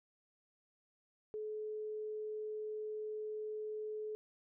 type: tone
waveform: sine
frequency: 428.6 Hz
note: A4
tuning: 45 cents flat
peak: -39 dBFS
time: 1.34-4.15 s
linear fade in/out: 0 ms
effects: none